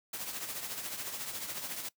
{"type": "noise with tremolo", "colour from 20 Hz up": "white", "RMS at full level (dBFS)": -37, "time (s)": [0.13, 1.89], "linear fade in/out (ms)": 5, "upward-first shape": "triangle", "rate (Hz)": 14, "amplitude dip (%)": 60, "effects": ["noise-tail reverb RT60 0.1 s tail -21 dB re dry", "high-pass 100 Hz 12 dB/octave"]}